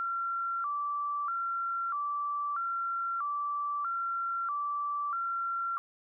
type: tone with vibrato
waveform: sine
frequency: 1261 Hz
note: D#6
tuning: 23 cents sharp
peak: -30 dBFS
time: 0-5.78 s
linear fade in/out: 0 ms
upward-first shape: square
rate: 0.78 Hz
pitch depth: 140 cents each way
effects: none